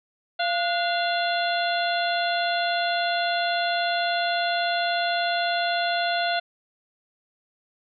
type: harmonic tone with a mistuned harmonic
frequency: 690 Hz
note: F5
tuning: 21 cents flat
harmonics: 1 / 2 / 3 / 4 / 5 / 6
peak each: -24 / -28 / -36 / -34 / -32 / -33 dBFS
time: 0.39-6.4 s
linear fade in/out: 10 ms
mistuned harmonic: 2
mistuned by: +90 cents
effects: none